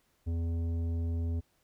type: tone with tanh clipping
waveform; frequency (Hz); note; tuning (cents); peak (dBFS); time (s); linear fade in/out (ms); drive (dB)
sine; 83.6; E2; +25; -31; 0.26-1.41; 20; 11
effects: pink hiss -72 dBFS RMS until 1.63 s